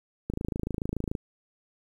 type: click train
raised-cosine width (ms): 3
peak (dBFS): -17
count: 24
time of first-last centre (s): 0.3-1.152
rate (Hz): 27
effects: 9-bit